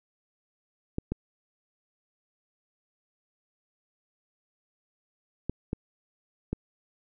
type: clicks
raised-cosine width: 3 ms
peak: -16 dBFS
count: 5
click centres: 0.984 / 1.12 / 5.496 / 5.731 / 6.53 s
effects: none